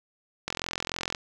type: click train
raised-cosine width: 0.2 ms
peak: -12 dBFS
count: 30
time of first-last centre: 0.48-1.148 s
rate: 43.4 Hz
effects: none